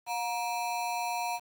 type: ring-modulated tone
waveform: square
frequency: 830.6 Hz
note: G#5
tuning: in tune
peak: -28 dBFS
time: 0.06-1.4 s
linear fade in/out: 50 ms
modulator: 114 Hz
effects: 9-bit